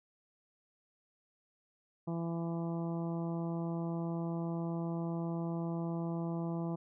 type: harmonic tone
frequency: 167.6 Hz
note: E3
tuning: 29 cents sharp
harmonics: 1 / 2 / 3 / 4 / 5 / 6 / 7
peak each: -35 / -40 / -48 / -46 / -50 / -51 / -56 dBFS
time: 2.07-6.76 s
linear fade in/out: 10 ms
effects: none